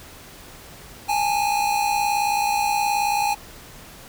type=tone pair together; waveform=square; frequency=821.2 / 880 Hz; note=G#5 / A5; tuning=-20 / 0 cents; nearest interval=minor second; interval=120 cents; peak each=-21 / -26 dBFS; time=1.08-3.35 s; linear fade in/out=20 ms; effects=pink hiss -43 dBFS RMS until 4.08 s